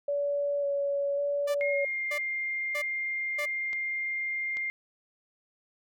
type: tone with vibrato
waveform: sine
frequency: 568 Hz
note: C#5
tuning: 42 cents sharp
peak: -26 dBFS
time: 0.08-1.85 s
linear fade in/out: 5 ms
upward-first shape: square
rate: 0.91 Hz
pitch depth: 12 cents each way
type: tone bursts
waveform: sawtooth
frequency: 587.3 Hz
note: D5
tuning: in tune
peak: -29 dBFS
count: 4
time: 1.47-3.458 s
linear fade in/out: 10 ms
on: 77 ms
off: 560 ms
type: tone with pitch glide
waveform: sine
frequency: 2141 to 2109 Hz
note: C7 to C7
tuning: +39 to +13 cents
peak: -29 dBFS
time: 1.61-4.7 s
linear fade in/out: 0 ms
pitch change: -26 cents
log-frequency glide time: 1.72-2.05 s
type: clicks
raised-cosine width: 0.2 ms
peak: -27 dBFS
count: 2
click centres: 3.731 / 4.57 s
effects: none